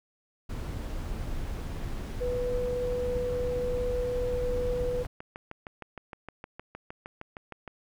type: noise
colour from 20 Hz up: brown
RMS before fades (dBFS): -34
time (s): 0.49-5.07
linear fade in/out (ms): 10
type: tone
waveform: sine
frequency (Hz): 493.9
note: B4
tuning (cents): 0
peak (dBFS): -28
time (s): 2.2-5.04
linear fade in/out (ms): 20
type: click train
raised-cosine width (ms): 0.5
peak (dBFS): -25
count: 18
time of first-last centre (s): 5.05-7.678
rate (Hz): 6.47
effects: none